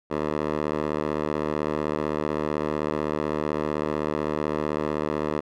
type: tone with band-pass filter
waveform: 10% pulse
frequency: 75.8 Hz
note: D#2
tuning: 45 cents flat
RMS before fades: -27 dBFS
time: 0.1-5.41 s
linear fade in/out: 20 ms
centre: 650 Hz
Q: 0.86
effects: none